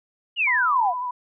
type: exponential sweep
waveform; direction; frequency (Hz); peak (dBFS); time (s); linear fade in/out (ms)
sine; down; 2971 to 659.3; -18; 0.36-0.94; 50
type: tone with vibrato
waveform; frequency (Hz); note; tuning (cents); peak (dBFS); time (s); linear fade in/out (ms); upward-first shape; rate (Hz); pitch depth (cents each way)
sine; 994; B5; +11; -25; 0.47-1.11; 5; sine; 11; 28
effects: none